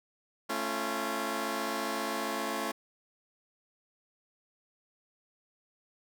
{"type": "chord", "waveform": "10% pulse", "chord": "A augmented", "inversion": "none", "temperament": "just", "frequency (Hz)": [220, 275, 343.8], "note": ["A3", "C#4", "E#4"], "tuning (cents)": [0, -14, -27], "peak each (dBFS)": -28, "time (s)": [0.49, 2.72], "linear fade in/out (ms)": 10, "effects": []}